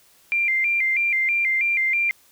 sine tone with vibrato, 2230 Hz, C#7, 10 cents sharp, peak -18 dBFS, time 0.32-2.11 s, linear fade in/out 0 ms, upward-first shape square, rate 3.1 Hz, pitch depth 110 cents each way, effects white hiss -56 dBFS RMS until 2.31 s

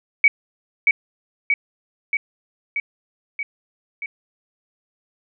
sine tone with echo, 2264 Hz, C#7, 36 cents sharp, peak -8 dBFS, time 0.24-0.28 s, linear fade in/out 2 ms, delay 630 ms, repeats 6, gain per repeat -3 dB, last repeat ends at 4.06 s, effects none

